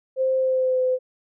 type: tone with pitch glide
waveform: sine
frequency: 523.3 to 510.8 Hz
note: C5 to C5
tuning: 0 to -42 cents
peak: -18 dBFS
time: 0.16-0.99 s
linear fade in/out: 50 ms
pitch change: -42 cents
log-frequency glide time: 0.37-0.81 s
effects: none